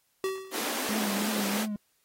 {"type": "tone with exponential decay", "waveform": "square", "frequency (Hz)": 382.3, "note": "G4", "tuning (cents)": -43, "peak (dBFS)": -26, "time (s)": [0.24, 0.75], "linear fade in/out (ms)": 1, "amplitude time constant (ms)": 110}
{"type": "high-pass noise", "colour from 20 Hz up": "pink", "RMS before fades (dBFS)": -33, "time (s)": [0.51, 1.67], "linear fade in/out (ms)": 50, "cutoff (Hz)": 230, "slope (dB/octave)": 48}
{"type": "tone with vibrato", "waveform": "triangle", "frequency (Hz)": 207.7, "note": "G#3", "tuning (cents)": 0, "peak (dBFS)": -28, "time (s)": [0.89, 1.76], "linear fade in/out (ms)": 2, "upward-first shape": "triangle", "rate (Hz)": 3, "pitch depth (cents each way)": 90}
{"effects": ["white hiss -71 dBFS RMS until 2.04 s", "AAC 48 kbps"]}